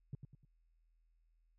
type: tone with echo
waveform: sine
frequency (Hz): 135.8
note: C#3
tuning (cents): -35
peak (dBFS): -37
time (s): 0.13-0.15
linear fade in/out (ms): 2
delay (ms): 100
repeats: 3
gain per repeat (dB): -8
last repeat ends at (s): 0.45
effects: tanh soft clip ceiling -37 dBFS + added 41 Hz sine -70 dBFS peak until 1.58 s